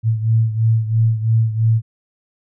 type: beating tone pair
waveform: sine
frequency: 111.6 / 114.6 Hz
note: A2 / A#2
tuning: +25 / -29 cents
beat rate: 3 Hz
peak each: -14 / -19 dBFS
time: 0.03-1.82 s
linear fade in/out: 50 ms
effects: none